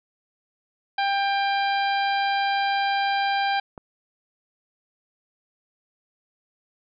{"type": "harmonic tone", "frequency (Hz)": 794, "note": "G5", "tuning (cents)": 22, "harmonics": [1, 2, 3, 4, 5, 6], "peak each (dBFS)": [-22, -28, -32, -34, -36, -38], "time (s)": [0.98, 3.6], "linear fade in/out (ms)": 5}
{"type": "click", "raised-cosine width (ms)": 1, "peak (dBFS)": -24, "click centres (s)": 3.778}
{"effects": []}